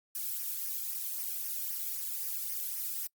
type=noise with flanger; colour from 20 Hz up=violet; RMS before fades=-36 dBFS; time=0.15-3.07 s; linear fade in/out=2 ms; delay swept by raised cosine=0.25 to 1.09 ms; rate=3.8 Hz; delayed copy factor=-0.55; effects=noise-tail reverb RT60 0.1 s tail -25 dB re dry + Opus 48 kbps